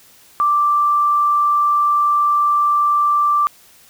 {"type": "tone", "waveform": "sine", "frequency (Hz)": 1174.7, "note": "D6", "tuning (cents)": 0, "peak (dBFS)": -12, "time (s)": [0.4, 3.47], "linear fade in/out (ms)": 0, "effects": ["white hiss -48 dBFS RMS until 3.89 s"]}